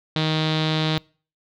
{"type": "tone with low-pass filter", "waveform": "sawtooth", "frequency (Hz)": 156.7, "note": "D#3", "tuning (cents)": 13, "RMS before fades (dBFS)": -22, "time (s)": [0.16, 0.98], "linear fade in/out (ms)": 0, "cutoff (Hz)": 3800, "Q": 5.6, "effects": ["noise-tail reverb RT60 0.4 s tail -25 dB re dry"]}